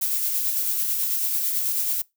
violet noise with tremolo, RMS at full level -23 dBFS, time 0.01-2.02 s, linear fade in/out 10 ms, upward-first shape sine, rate 9.1 Hz, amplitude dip 30%, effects noise-tail reverb RT60 0.2 s tail -23 dB re dry

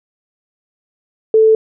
sine tone, 440 Hz, A4, in tune, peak -6 dBFS, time 1.34-1.55 s, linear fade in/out 2 ms, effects none

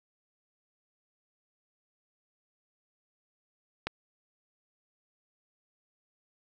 click, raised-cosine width 0.3 ms, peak -15 dBFS, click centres 3.87 s, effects none

